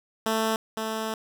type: tone pair in turn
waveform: 10% pulse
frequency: 221.5 / 220.5 Hz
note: A3 / A3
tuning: +12 / +4 cents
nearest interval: unison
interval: 8 cents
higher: first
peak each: -15 / -20 dBFS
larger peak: first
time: 0.26-0.56 / 0.77-1.14 s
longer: second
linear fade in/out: 2 ms
effects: none